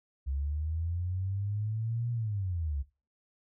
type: linear two-way sweep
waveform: sine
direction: up then down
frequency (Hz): 66.4 to 120.1 to 66.4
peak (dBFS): -30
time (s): 0.26-2.83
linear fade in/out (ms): 20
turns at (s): 2.11
effects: noise-tail reverb RT60 0.3 s tail -17 dB re dry